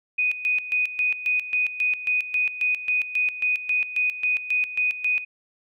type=tone with tremolo; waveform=sine; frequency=2489 Hz; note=D#7; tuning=in tune; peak=-19 dBFS; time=0.18-5.25 s; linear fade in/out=10 ms; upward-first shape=square; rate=3.7 Hz; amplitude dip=75%; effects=none